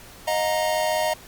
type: chord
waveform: square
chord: Eb suspended second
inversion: none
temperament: equal with one note detuned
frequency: 622.3 / 716.4 / 932.3 Hz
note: Eb5 / F5 / Bb5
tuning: 0 / +44 / 0 cents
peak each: -24 / -28 / -28 dBFS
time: 0.27-1.14 s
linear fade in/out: 10 ms
effects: pink hiss -45 dBFS RMS until 1.27 s + Opus 48 kbps